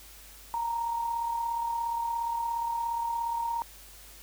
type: tone with amplitude modulation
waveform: sine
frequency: 931 Hz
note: A#5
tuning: 2 cents flat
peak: -26 dBFS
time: 0.54-3.62 s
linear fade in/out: 0 ms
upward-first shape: sine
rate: 37.1 Hz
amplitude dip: 45%
effects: added 50 Hz sine -53 dBFS peak until 4.22 s + white hiss -51 dBFS RMS until 4.22 s